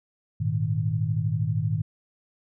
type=chord; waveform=sine; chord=Ab suspended second; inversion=none; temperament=equal; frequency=103.83 / 116.54 / 155.56 Hz; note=Ab2 / Bb2 / Eb3; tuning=0 / 0 / 0 cents; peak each=-27 dBFS; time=0.4-1.82 s; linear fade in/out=10 ms; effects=none